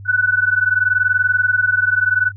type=tone pair together; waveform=sine; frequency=1479.3 / 1500 Hz; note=F#6 / F#6; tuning=-1 / +23 cents; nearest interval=unison; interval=24 cents; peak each=-16 dBFS; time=0.05-2.32 s; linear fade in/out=50 ms; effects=added 99 Hz sine -32 dBFS peak until 2.36 s